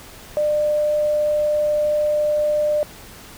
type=tone; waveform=sine; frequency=599 Hz; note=D5; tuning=34 cents sharp; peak=-16 dBFS; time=0.37-2.83 s; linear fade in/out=0 ms; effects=pink hiss -41 dBFS RMS until 3.37 s